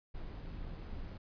brown noise with amplitude modulation, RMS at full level -42 dBFS, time 0.14-1.18 s, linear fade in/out 10 ms, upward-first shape sine, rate 148 Hz, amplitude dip 30%, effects resampled to 11025 Hz

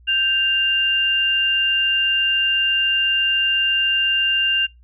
sine tone pair together, 1568 / 2794 Hz, G6 / F7, 0 / 0 cents, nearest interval minor seventh, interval 1000 cents, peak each -24 / -16 dBFS, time 0.07-4.67 s, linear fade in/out 20 ms, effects noise-tail reverb RT60 0.2 s tail -26 dB re dry + added 60 Hz sine -46 dBFS peak until 4.83 s

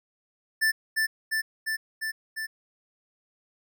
square tone with echo, 1765 Hz, A6, 5 cents sharp, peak -21 dBFS, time 0.61-0.72 s, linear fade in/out 20 ms, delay 350 ms, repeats 5, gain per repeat -2 dB, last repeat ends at 2.47 s, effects none

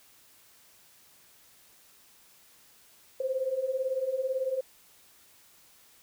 sine beating tone pair, 510 / 528 Hz, C5 / C5, -44 / +16 cents, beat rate 18 Hz, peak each -33 / -29 dBFS, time 3.2-4.61 s, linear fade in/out 5 ms, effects white hiss -59 dBFS RMS until 6.02 s

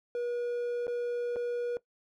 triangle tone with dropouts, 481.6 Hz, B4, 44 cents flat, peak -28 dBFS, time 0.15-1.77 s, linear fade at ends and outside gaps 1 ms, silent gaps 0.869-0.879 / 1.36-1.365 s, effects noise-tail reverb RT60 0.1 s tail -18 dB re dry

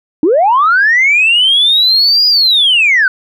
sine linear two-way sweep, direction up then down, 281.1 to 4945 to 1461 Hz, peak -5 dBFS, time 0.23-3.08 s, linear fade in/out 2 ms, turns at 2.27 s, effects tanh soft clip ceiling -2 dBFS

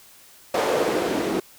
white noise with band-pass filter sweep, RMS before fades -23 dBFS, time 0.54-1.4 s, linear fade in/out 5 ms, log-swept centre 540 to 310 Hz, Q 2.4, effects white hiss -50 dBFS RMS until 1.58 s

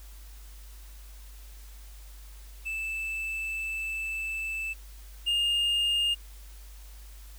triangle tone pair in turn, 2637 / 2827 Hz, E7 / F7, 0 / +20 cents, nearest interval minor second, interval 120 cents, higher second, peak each -29 / -22 dBFS, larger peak second, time 2.65-4.74 / 5.26-6.15 s, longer first, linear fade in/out 20 ms, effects added 50 Hz sine -44 dBFS peak until 7.38 s + white hiss -55 dBFS RMS until 7.38 s

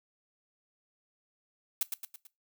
blue noise with echo, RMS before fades -28 dBFS, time 1.81-1.83 s, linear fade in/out 2 ms, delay 110 ms, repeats 4, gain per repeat -6 dB, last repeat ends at 2.27 s, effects noise-tail reverb RT60 0.2 s tail -19 dB re dry

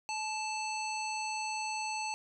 harmonic tone with a mistuned harmonic, 880 Hz, A5, in tune, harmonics 1 / 3 / 5 / 7 / 9, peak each -36 / -39 / -43 / -45 / -47 dBFS, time 0.09-2.14 s, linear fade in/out 0 ms, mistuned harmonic 1, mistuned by -30 cents, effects none

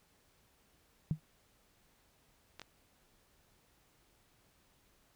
sine tone with exponential decay, 155.56 Hz, D#3, in tune, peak -25 dBFS, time 1.11-1.2 s, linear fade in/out 0 ms, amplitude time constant 18 ms
clicks, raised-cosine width 0.2 ms, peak -29 dBFS, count 2, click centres 2.596 / 2.617 s
effects pink hiss -70 dBFS RMS until 5.15 s

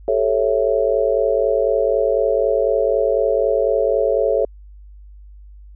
sine chord, A dominant seventh, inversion third, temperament just, 396 / 440 / 550 / 660 Hz, G4 / A4 / C#5 / E5, +18 / 0 / -14 / +2 cents, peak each -23 / -19 / -18 / -22 dBFS, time 0.08-4.45 s, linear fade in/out 2 ms, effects added 50 Hz sine -38 dBFS peak until 5.75 s

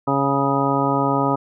harmonic tone, 138.59 Hz, C#3, in tune, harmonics 1 / 2 / 3 / 4 / 5 / 6 / 7 / 9, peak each -25 / -22 / -26 / -26 / -27 / -26 / -24 / -24 dBFS, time 0.07-1.36 s, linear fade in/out 10 ms, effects none

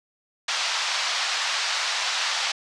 white band-pass noise, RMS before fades -26 dBFS, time 0.48-2.52 s, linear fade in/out 5 ms, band 730 to 5400 Hz, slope 24 dB/octave, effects resampled to 22050 Hz

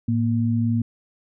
sine tone pair together, 110.53 / 234.2 Hz, A2 / A#3, +8 / +8 cents, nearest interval octave + minor second, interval 1300 cents, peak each -21 dBFS, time 0.08-0.82 s, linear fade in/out 5 ms, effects none

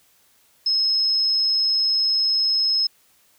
sine tone, 5170 Hz, E8, 34 cents flat, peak -17 dBFS, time 0.66-2.87 s, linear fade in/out 5 ms, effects white hiss -59 dBFS RMS until 3.38 s

